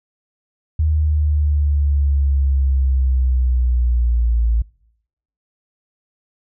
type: linear sweep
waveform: sine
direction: down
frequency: 77.78 to 56.1 Hz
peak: -13 dBFS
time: 0.79-4.62 s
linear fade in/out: 5 ms
effects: noise-tail reverb RT60 0.8 s tail -26 dB re dry